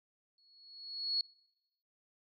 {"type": "tone with exponential growth", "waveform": "sine", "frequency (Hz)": 4355, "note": "C#8", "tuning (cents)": -31, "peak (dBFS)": -28, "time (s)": [0.38, 1.21], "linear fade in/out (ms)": 2, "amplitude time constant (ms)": 180, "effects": ["noise-tail reverb RT60 0.9 s tail -25 dB re dry"]}